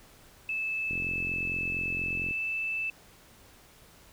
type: tone with pitch glide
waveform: sine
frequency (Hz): 2620 to 2637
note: E7 to E7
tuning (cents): -11 to 0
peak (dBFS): -29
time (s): 0.49-2.9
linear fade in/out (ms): 2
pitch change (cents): +11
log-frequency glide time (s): 1.99-2.43
type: click train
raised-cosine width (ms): 3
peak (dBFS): -27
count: 63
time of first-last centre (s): 0.91-2.31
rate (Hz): 44.3
effects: pink hiss -56 dBFS RMS until 4.12 s